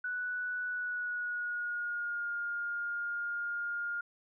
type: tone with pitch glide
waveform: sine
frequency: 1480 to 1414.8 Hz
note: F#6 to F6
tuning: 0 to +22 cents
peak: -33 dBFS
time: 0.04-4.01 s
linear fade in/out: 5 ms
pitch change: -78 cents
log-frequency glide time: 0.67-2.31 s
effects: none